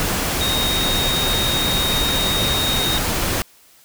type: tone in noise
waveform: sine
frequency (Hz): 3729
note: A#7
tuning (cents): 0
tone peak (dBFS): -20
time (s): 0.41-2.98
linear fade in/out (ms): 0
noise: pink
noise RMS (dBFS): -21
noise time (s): 0-3.42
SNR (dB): -2
effects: white hiss -51 dBFS RMS until 3.84 s